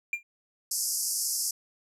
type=tone with exponential decay; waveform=triangle; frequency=2389 Hz; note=D7; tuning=29 cents sharp; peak=-21 dBFS; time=0.13-0.23 s; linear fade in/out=2 ms; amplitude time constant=21 ms
type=band-pass noise; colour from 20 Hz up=pink; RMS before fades=-30 dBFS; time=0.71-1.51 s; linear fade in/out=5 ms; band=4900 to 13000 Hz; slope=96 dB/octave
effects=none